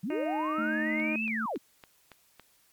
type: linear two-way sweep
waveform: sine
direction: up then down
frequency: 159.1 to 2700 to 189.9 Hz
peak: -30 dBFS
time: 0.03-1.58 s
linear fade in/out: 10 ms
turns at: 1.25 s
type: harmonic tone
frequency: 309.4 Hz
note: D#4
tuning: 10 cents flat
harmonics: 1 / 2 / 3 / 4 / 5 / 6 / 7 / 8 / 9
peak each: -32 / -37 / -46 / -48 / -48 / -49 / -47 / -49 / -50 dBFS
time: 0.1-1.16 s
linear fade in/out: 2 ms
type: tone with vibrato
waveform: sine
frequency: 221.5 Hz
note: A3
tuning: 12 cents sharp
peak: -32 dBFS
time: 0.58-1.46 s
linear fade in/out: 5 ms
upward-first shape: triangle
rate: 17 Hz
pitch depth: 9 cents each way
type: click train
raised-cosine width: 0.3 ms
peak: -31 dBFS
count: 6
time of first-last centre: 1-2.397 s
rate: 3.58 Hz
effects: white hiss -65 dBFS RMS until 2.72 s + MP3 96 kbps